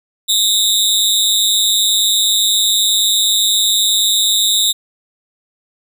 sawtooth tone with amplitude modulation, 3729 Hz, A#7, in tune, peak -4 dBFS, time 0.28-4.73 s, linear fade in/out 20 ms, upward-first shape sine, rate 208 Hz, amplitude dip 100%, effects none

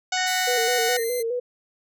harmonic tone, 740 Hz, F#5, in tune, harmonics 1 / 2 / 3 / 4 / 5 / 6 / 7 / 8 / 9 / 10, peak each -26 / -29 / -31 / -32 / -33 / -34 / -34 / -35 / -36 / -36 dBFS, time 0.12-0.97 s, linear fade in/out 5 ms
sine tone with tremolo, 1846 Hz, A#6, 17 cents flat, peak -28 dBFS, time 0.17-1.04 s, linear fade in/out 5 ms, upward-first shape triangle, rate 5.6 Hz, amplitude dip 50%
5% pulse tone with pitch glide, 2000 to 2067 Hz, B6 to C7, +21 to -22 cents, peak -21 dBFS, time 0.26-1.23 s, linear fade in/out 20 ms, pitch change +57 cents, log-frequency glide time 0.36-0.73 s
sine tone with vibrato, 474.6 Hz, A#4, 31 cents sharp, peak -23 dBFS, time 0.47-1.4 s, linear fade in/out 10 ms, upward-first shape square, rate 4.8 Hz, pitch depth 62 cents each way
effects none

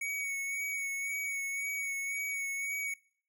square tone with vibrato, 2233 Hz, C#7, 12 cents sharp, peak -34 dBFS, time 0.01-2.94 s, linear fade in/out 5 ms, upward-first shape sine, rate 1.9 Hz, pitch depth 24 cents each way, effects noise-tail reverb RT60 0.5 s tail -22 dB re dry

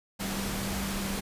sine tone in noise, 196.2 Hz, G3, 2 cents sharp, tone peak -34 dBFS, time 0.19-1.21 s, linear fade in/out 20 ms, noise pink, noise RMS -34 dBFS, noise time 0.19-1.21 s, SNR -3 dB, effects resampled to 32000 Hz

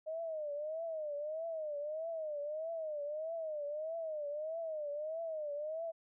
sine tone with vibrato, 620 Hz, D#5, 6 cents flat, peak -37 dBFS, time 0.06-5.92 s, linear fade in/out 20 ms, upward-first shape triangle, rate 1.6 Hz, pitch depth 140 cents each way, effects none

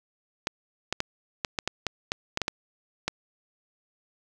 clicks, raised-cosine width 0.2 ms, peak -9 dBFS, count 12, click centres 0.471 / 0.926 / 1.004 / 1.448 / 1.588 / 1.676 / 1.867 / 2.119 / 2.374 / 2.417 / 2.481 / 3.08 s, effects none

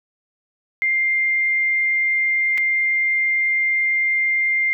sine tone with dropouts, 2103 Hz, C7, 8 cents sharp, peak -16 dBFS, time 0.82-4.73 s, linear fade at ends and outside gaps 0 ms, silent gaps 2.576-2.58 s, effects none

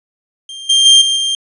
40% pulse tone with level steps, 3182 Hz, G7, 25 cents sharp, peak -26 / -7 / -3 / -11 / -13 dBFS, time 0.49-1.35 s, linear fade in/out 2 ms, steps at 0.69 / 0.85 / 1.01 / 1.16 s, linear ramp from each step 10 ms, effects resampled to 24000 Hz

